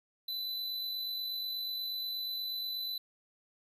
square tone with amplitude modulation, 4002 Hz, B7, 22 cents sharp, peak -34 dBFS, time 0.28-2.98 s, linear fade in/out 5 ms, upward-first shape sine, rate 48.3 Hz, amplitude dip 30%, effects none

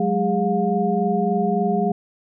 sine tone cluster, 185 / 208.5 / 409.2 / 712 Hz, F#3 / G#3 / G#4 / F5, 0 / +7 / -26 / +33 cents, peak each -23 dBFS, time 0-1.92 s, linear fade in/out 5 ms, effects none

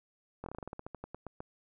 slowing click train, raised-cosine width 1 ms, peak -27 dBFS, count 16, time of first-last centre 0.44-1.405 s, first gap 22 ms, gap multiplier 1.14, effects none

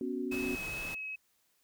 sine chord, B suspended second, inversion none, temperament equal, 246.9 / 277.2 / 370 Hz, B3 / C#4 / F#4, 0 / 0 / 0 cents, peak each -37 dBFS, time 0.01-0.55 s, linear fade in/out 2 ms
pink noise, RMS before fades -44 dBFS, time 0.31-0.95 s, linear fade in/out 10 ms
sine tone with vibrato, 2570 Hz, E7, 45 cents flat, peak -37 dBFS, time 0.31-1.16 s, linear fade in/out 10 ms, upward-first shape sine, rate 2.3 Hz, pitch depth 9 cents each way
effects white hiss -73 dBFS RMS until 1.63 s

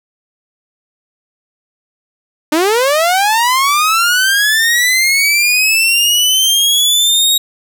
sawtooth linear sweep, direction up, 293.7 to 3800 Hz, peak -6 dBFS, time 2.52-7.38 s, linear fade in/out 5 ms, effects none

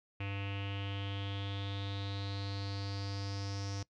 square tone with low-pass filter sweep, 99.3 Hz, G2, 23 cents sharp, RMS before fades -39 dBFS, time 0.2-3.83 s, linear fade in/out 5 ms, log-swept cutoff 2600 to 5600 Hz, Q 6.6, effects noise-tail reverb RT60 0.1 s tail -21 dB re dry

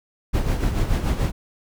brown noise with tremolo, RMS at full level -19 dBFS, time 0.33-1.32 s, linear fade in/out 20 ms, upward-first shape sine, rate 6.9 Hz, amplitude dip 55%, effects none

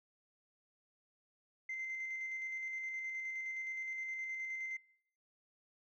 sine tone with tremolo, 2078 Hz, C7, 12 cents flat, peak -37 dBFS, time 1.69-4.77 s, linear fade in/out 5 ms, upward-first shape square, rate 9.6 Hz, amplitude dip 30%, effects noise-tail reverb RT60 0.7 s tail -26 dB re dry + tanh soft clip ceiling -35 dBFS

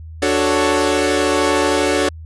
sawtooth chord, D major seventh, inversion none, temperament equal, 293.7 / 370 / 440 / 554.4 Hz, D4 / F#4 / A4 / C#5, 0 / 0 / 0 / 0 cents, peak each -16 dBFS, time 0.22-2.09 s, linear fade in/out 5 ms, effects added 80 Hz sine -31 dBFS peak until 2.25 s + resampled to 24000 Hz

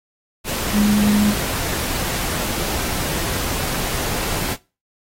sine tone in noise, 207.7 Hz, G#3, in tune, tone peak -13 dBFS, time 0.72-1.35 s, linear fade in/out 50 ms, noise pink, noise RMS -24 dBFS, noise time 0.44-4.57 s, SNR +8 dB, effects noise-tail reverb RT60 0.3 s tail -21 dB re dry + AAC 48 kbps

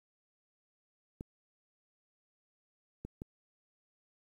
clicks, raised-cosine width 3 ms, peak -28 dBFS, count 3, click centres 1.209 / 3.05 / 3.219 s, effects 10-bit

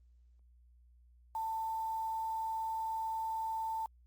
sine tone with quantisation, 891 Hz, A5, 22 cents sharp, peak -34 dBFS, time 1.35-3.86 s, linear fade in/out 2 ms, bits 9, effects added 60 Hz sine -60 dBFS peak until 4.06 s + Opus 32 kbps

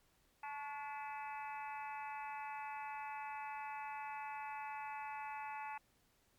harmonic tone with a mistuned harmonic, 288.6 Hz, D4, 30 cents flat, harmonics 3 / 4 / 5 / 6 / 7 / 8 / 9, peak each -44 / -53 / -54 / -57 / -55 / -59 / -53 dBFS, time 0.43-5.78 s, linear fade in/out 5 ms, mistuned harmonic 4, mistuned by -56 cents, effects pink hiss -74 dBFS RMS until 6.38 s + MP3 96 kbps

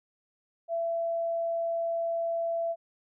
sine tone, 670 Hz, E5, 28 cents sharp, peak -27 dBFS, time 0.68-2.76 s, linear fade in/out 50 ms, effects none

